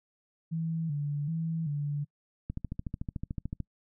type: tone with vibrato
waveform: sine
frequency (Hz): 154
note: D#3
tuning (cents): -17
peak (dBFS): -29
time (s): 0.51-2.05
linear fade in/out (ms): 20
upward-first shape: square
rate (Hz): 1.3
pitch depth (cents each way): 100
type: click train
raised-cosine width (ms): 5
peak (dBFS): -22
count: 16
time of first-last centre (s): 2.5-3.603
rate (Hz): 13.6
effects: noise-tail reverb RT60 0.1 s tail -26 dB re dry